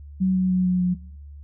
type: tone with pitch steps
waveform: sine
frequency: 187.3 / 185.47 / 183.66 / 181.86 / 180.09 Hz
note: F#3 / F#3 / F#3 / F#3 / F#3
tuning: +21 / +4 / -13 / -30 / -47 cents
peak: -17 dBFS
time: 0.2-0.95 s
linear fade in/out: 20 ms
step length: 150 ms
effects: noise-tail reverb RT60 0.8 s tail -23 dB re dry + added 72 Hz sine -38 dBFS peak until 1.43 s